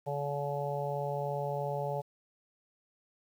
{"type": "harmonic tone", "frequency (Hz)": 143, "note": "D3", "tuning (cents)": -46, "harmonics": [1, 3, 4, 5, 6], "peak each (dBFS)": [-37, -39, -36, -40, -39], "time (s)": [0.06, 2.02], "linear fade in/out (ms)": 20, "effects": ["10-bit"]}